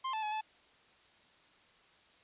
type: tone with pitch steps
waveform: 45% pulse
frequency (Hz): 1052 / 875 / 849 / 867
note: C6 / A5 / G#5 / A5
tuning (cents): +9 / -10 / +38 / -26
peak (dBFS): -34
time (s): 0.04-0.412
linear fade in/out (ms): 10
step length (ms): 93
effects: white hiss -64 dBFS RMS until 2.23 s + resampled to 8000 Hz